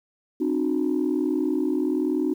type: tone cluster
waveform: sine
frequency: 263.8 / 304.4 / 365 Hz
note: C4 / D#4 / F#4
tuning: +14 / -38 / -24 cents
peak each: -25 / -23 / -26 dBFS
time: 0.4-2.34 s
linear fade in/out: 10 ms
effects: tanh soft clip ceiling -15 dBFS + 9-bit